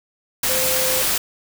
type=tone in noise; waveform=sine; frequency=517 Hz; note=C5; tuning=21 cents flat; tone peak=-24 dBFS; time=0.49-1.02 s; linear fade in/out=5 ms; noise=white; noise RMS=-20 dBFS; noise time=0.43-1.18 s; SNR=-7 dB; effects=none